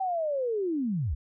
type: linear sweep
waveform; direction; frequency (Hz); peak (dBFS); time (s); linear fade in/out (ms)
sine; down; 778 to 55; -26; 0-1.15; 10
effects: none